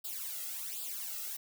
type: noise with flanger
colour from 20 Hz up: blue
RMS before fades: -40 dBFS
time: 0.04-1.37 s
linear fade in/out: 10 ms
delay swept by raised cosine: 0.24 to 1.54 ms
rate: 1.3 Hz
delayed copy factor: +0.85
effects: none